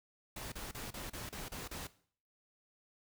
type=noise bursts; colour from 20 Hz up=pink; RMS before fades=-44 dBFS; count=8; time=0.36-1.871 s; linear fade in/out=5 ms; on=160 ms; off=33 ms; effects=noise-tail reverb RT60 0.5 s tail -17 dB re dry